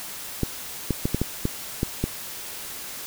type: clicks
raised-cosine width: 3 ms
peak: -9 dBFS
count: 8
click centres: 0.433 / 0.907 / 1.055 / 1.146 / 1.216 / 1.454 / 1.831 / 2.04 s
effects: white hiss -36 dBFS RMS until 3.06 s